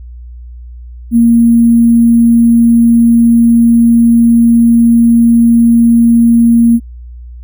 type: tone with sample-and-hold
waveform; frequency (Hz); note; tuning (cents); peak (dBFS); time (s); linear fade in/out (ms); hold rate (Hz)
sine; 233.1; A#3; 0; -3; 1.11-6.8; 50; 11025
effects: added 60 Hz sine -26 dBFS peak until 7.43 s